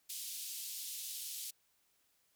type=band-pass noise; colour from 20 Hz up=white; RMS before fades=-44 dBFS; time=0.09-1.51 s; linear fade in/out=10 ms; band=3100 to 15000 Hz; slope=24 dB/octave; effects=white hiss -75 dBFS RMS until 2.35 s